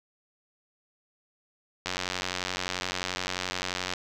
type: click train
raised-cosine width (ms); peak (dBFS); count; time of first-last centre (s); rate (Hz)
0.2; -12; 191; 1.86-3.937; 91.5
effects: none